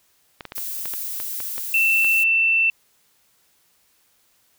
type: clicks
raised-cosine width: 0.3 ms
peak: -17 dBFS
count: 10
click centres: 0.408 / 0.453 / 0.521 / 0.581 / 0.856 / 0.937 / 1.201 / 1.403 / 1.58 / 2.046 s
type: noise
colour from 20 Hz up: violet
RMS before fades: -29 dBFS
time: 0.55-2.24 s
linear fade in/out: 10 ms
type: tone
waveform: sine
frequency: 2676 Hz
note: E7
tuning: 25 cents sharp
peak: -15 dBFS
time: 1.74-2.7 s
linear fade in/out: 2 ms
effects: white hiss -62 dBFS RMS until 4.58 s